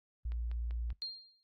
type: tone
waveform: sine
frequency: 58.4 Hz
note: A#1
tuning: 4 cents sharp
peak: -34 dBFS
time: 0.25-0.93 s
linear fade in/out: 5 ms
type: click train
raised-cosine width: 0.3 ms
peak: -38 dBFS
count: 4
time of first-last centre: 0.32-0.904 s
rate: 5.14 Hz
type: tone with exponential decay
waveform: sine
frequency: 4204 Hz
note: C8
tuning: 7 cents sharp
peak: -34 dBFS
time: 1.02-1.43 s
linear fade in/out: 0 ms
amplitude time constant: 87 ms
effects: noise-tail reverb RT60 0.2 s tail -23 dB re dry + AAC 48 kbps